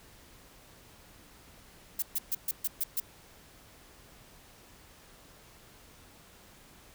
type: noise bursts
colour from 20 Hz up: violet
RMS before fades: -30 dBFS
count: 7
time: 1.99-3.001 s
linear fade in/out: 5 ms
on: 33 ms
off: 130 ms
effects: pink hiss -56 dBFS RMS until 6.94 s